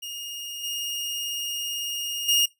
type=tone with level steps; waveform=sawtooth; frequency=2847 Hz; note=F7; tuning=33 cents sharp; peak=-30 / -25 / -15 dBFS; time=0.02-2.46 s; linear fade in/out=10 ms; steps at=0.63 / 2.28 s; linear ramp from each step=10 ms; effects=noise-tail reverb RT60 0.2 s tail -21 dB re dry